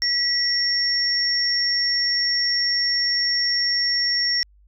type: tone pair together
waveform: sine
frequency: 1947 / 5499 Hz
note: B6 / F8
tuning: -25 / -28 cents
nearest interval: octave + tritone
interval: 1797 cents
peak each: -26 / -19 dBFS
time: 0.02-4.43 s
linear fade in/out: 0 ms
effects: added 50 Hz sine -51 dBFS peak until 4.67 s